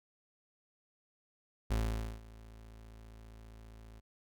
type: tone with ADSR envelope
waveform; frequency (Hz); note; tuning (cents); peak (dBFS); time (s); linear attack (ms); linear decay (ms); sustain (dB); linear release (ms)
35% pulse; 55; A1; 0; -27; 1.7-4.01; 11; 490; -22; 26
effects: none